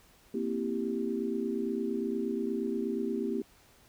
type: chord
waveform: sine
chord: C dominant seventh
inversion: third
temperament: equal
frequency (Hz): 233.1 / 261.6 / 329.6 / 392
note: Bb3 / C4 / E4 / G4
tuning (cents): 0 / 0 / 0 / 0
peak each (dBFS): -34 / -36 / -37 / -34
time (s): 0.34-3.42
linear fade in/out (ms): 5
effects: pink hiss -61 dBFS RMS until 3.88 s